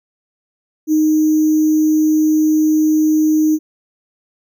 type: tone with sample-and-hold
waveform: sine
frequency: 310 Hz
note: D#4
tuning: 6 cents flat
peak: -10 dBFS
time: 0.87-3.59 s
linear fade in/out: 50 ms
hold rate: 6300 Hz
effects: none